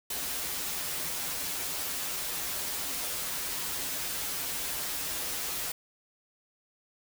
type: noise with comb filter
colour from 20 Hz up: white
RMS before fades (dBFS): -34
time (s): 0.1-5.72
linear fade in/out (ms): 5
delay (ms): 9.1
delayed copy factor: -0.95
effects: none